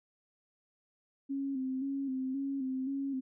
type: tone with vibrato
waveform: sine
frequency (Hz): 268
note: C4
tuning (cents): +42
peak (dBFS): -32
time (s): 1.29-3.21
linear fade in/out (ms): 20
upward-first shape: square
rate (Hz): 1.9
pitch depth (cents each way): 45
effects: none